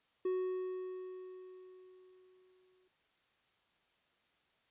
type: tone with exponential decay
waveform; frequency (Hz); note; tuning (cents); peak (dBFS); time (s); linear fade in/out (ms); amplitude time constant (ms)
triangle; 370; F#4; 0; -29; 0.25-2.88; 5; 570
effects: white hiss -74 dBFS RMS until 4.7 s + resampled to 8000 Hz